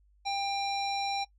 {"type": "tone with low-pass filter", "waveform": "square", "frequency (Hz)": 795, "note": "G5", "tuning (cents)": 24, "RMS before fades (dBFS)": -32, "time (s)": [0.25, 1.25], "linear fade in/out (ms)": 20, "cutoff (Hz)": 5000, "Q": 3.4, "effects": ["noise-tail reverb RT60 0.1 s tail -21 dB re dry", "added 50 Hz sine -61 dBFS peak until 1.38 s"]}